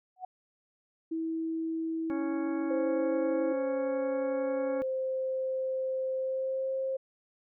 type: tone with exponential growth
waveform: sine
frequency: 740 Hz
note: F#5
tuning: in tune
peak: -32 dBFS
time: 0.16-0.25 s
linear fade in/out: 5 ms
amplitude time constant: 19 ms
type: tone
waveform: sine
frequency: 324.7 Hz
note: E4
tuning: 26 cents flat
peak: -30 dBFS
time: 1.11-3.53 s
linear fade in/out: 10 ms
type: harmonic tone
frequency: 277.2 Hz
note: C#4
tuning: in tune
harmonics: 1 / 2 / 3 / 4 / 5 / 6 / 8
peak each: -35 / -41 / -45 / -47 / -49 / -51 / -53 dBFS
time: 2.1-4.82 s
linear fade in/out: 0 ms
type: tone with pitch glide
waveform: sine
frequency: 523.3 to 530.6 Hz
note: C5 to C5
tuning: 0 to +24 cents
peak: -29 dBFS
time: 2.7-6.97 s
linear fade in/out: 10 ms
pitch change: +24 cents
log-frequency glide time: 6.16-6.72 s
effects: none